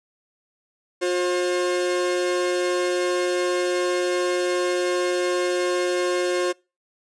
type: tone pair together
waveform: 45% pulse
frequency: 357.5 / 534.9 Hz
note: F4 / C5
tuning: +41 / +38 cents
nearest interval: perfect fifth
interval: 697 cents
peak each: -22 / -25 dBFS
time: 1.01-6.53 s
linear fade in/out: 20 ms
effects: noise-tail reverb RT60 0.3 s tail -26 dB re dry + resampled to 22050 Hz